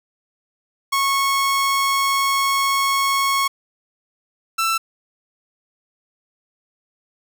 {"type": "tone pair in turn", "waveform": "sawtooth", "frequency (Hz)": [1099, 1333.7], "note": ["C#6", "E6"], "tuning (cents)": [-15, 20], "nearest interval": "minor third", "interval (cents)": 335, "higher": "second", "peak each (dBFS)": [-13, -14], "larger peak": "first", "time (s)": [[0.92, 3.48], [4.58, 4.78]], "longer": "first", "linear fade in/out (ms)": 10, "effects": []}